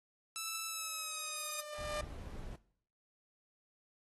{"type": "tone with pitch glide", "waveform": "5% pulse", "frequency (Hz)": [1318.5, 1230.2], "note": ["E6", "D#6"], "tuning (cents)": [0, -20], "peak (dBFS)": -27, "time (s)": [0.36, 1.6], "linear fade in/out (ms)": 0, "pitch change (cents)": -120, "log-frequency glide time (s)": [0.67, 1.47]}
{"type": "tone with exponential growth", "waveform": "sawtooth", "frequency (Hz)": 599, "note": "D5", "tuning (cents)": 34, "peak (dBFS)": -32, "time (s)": [0.67, 2.01], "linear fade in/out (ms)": 2, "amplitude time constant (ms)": 290}
{"type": "noise", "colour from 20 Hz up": "brown", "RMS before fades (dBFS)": -46, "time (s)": [1.78, 2.56], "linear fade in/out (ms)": 5}
{"effects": ["noise-tail reverb RT60 0.6 s tail -19 dB re dry", "AAC 32 kbps"]}